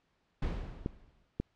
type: noise with exponential decay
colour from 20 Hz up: brown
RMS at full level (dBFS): -30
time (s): 0.42-1.25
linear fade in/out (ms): 5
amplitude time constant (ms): 180
type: clicks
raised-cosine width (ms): 3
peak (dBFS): -19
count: 2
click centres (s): 0.861 / 1.4
effects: pink hiss -75 dBFS RMS until 1.55 s + low-pass 4000 Hz 12 dB/octave